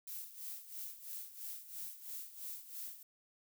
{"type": "noise with tremolo", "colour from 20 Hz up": "violet", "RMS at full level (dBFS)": -44, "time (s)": [0.07, 3.03], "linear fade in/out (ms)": 5, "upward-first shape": "sine", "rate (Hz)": 3, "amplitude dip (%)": 75, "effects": []}